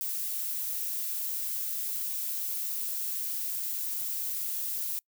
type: noise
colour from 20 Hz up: violet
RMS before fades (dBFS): -33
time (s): 0.01-4.99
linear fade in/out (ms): 0
effects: noise-tail reverb RT60 0.1 s tail -26 dB re dry